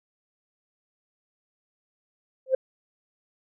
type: tone with exponential growth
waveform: sine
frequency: 523.3 Hz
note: C5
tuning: in tune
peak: -13 dBFS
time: 2.46-2.55 s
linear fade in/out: 5 ms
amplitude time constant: 18 ms
effects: tanh soft clip ceiling -10 dBFS